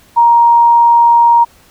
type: tone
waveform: sine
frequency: 939 Hz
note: A#5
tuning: 12 cents sharp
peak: -4 dBFS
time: 0.16-1.45 s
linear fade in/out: 20 ms
effects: pink hiss -46 dBFS RMS until 1.7 s